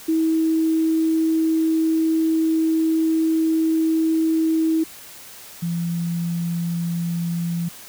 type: tone pair in turn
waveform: sine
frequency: 321.5 / 170.31 Hz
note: E4 / F3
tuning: -43 / -43 cents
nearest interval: major seventh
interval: 1100 cents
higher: first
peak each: -16 / -21 dBFS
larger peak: first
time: 0.08-4.84 / 5.62-7.69 s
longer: first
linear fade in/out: 10 ms
effects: white hiss -41 dBFS RMS until 7.88 s